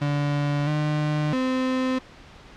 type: tone with pitch steps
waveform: 35% pulse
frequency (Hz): 144.8 / 150.8 / 258.3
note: D3 / D3 / C4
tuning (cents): -24 / +46 / -22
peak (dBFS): -20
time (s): 0.01-1.99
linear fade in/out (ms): 10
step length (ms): 660
effects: pink hiss -47 dBFS RMS until 2.56 s + low-pass 4000 Hz 12 dB/octave